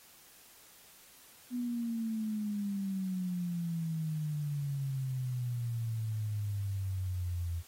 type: exponential sweep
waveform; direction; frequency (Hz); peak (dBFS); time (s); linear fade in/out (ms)
sine; down; 248 to 83.6; -32; 1.5-7.63; 50
effects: white hiss -58 dBFS RMS until 7.67 s + AAC 48 kbps